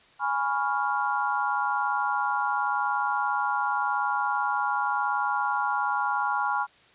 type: chord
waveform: sine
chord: C# dominant seventh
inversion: second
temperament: equal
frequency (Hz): 830.6 / 987.8 / 1108.7 / 1396.9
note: G#5 / B5 / C#6 / E#6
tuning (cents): 0 / 0 / 0 / 0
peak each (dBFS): -28 / -30 / -31 / -29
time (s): 0.19-6.67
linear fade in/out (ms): 50
effects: white hiss -57 dBFS RMS until 6.94 s + resampled to 8000 Hz